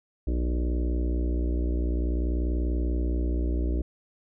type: harmonic tone with a mistuned harmonic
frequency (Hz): 60.5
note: B1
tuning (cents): -35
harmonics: 1 / 3 / 4 / 5 / 6 / 7 / 8 / 9 / 10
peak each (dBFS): -24 / -40 / -39 / -34 / -37 / -45 / -47 / -50 / -47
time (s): 0.27-3.82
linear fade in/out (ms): 5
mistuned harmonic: 9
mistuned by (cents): +50
effects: none